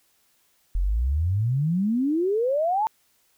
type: exponential sweep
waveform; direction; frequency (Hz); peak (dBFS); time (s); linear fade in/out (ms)
sine; up; 41.2 to 908; -20; 0.75-2.87; 0
effects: white hiss -65 dBFS RMS until 3.37 s